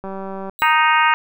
click train, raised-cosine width 1 ms, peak -17 dBFS, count 89, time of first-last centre 0.04-0.496 s, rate 193 Hz
5% pulse tone with exponential decay, 3926 Hz, B7, 11 cents flat, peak -22 dBFS, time 0.59-0.82 s, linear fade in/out 0 ms, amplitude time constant 49 ms
harmonic tone, 311.1 Hz, D#4, in tune, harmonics 3 / 4 / 5 / 6 / 7 / 8 / 9, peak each -16 / -18 / -20 / -22 / -23 / -24 / -25 dBFS, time 0.62-1.14 s, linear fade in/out 0 ms
effects none

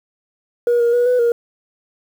sine tone with pitch steps, 478.9 / 471.6 / 484.3 / 497.2 / 471.4 Hz, A#4 / A#4 / B4 / B4 / A#4, +47 / +20 / -34 / +12 / +19 cents, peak -10 dBFS, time 0.67-1.32 s, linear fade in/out 2 ms, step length 130 ms, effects tanh soft clip ceiling -10 dBFS + 7-bit

